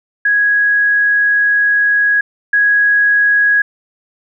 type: tone pair in turn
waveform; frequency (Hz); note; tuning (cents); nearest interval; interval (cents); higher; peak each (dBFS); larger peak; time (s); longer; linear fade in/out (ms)
sine; 1661.2 / 1661.2; G#6 / G#6; 0 / 0; unison; 0; neither; -9 / -8; second; 0.25-2.21 / 2.53-3.62; first; 5
effects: none